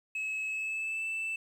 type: tone with pitch glide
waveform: sine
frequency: 2580 to 2648 Hz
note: E7 to E7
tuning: -38 to +7 cents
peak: -29 dBFS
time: 0.15-1.36 s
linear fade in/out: 5 ms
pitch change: +45 cents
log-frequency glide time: 0.48-1.06 s
effects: tanh soft clip ceiling -31 dBFS + 10-bit